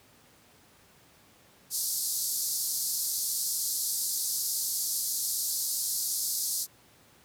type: band-pass noise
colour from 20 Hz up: white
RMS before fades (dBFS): -31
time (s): 1.7-6.67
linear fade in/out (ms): 50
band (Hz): 4300 to 14000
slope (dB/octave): 48
effects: pink hiss -59 dBFS RMS until 7.24 s + high-pass 80 Hz 12 dB/octave